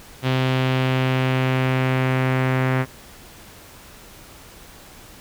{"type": "tone with low-pass filter sweep", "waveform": "sawtooth", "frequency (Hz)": 130, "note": "C3", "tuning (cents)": -11, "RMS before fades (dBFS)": -20, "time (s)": [0.22, 2.86], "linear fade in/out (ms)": 50, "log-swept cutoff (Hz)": [3300, 2000], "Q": 2, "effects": ["pink hiss -44 dBFS RMS until 5.2 s"]}